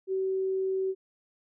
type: tone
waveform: sine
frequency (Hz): 380.8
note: F#4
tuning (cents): +50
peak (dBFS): -26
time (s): 0.07-0.95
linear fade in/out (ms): 50
effects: none